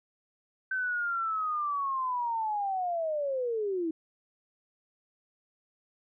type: linear sweep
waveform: sine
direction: down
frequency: 1542 to 313.2 Hz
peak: -28 dBFS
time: 0.71-3.91 s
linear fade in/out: 5 ms
effects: none